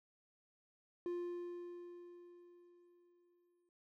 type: tone with exponential decay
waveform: triangle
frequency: 350.4 Hz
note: F4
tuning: 6 cents sharp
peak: -35 dBFS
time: 1.06-3.69 s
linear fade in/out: 1 ms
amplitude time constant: 570 ms
effects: none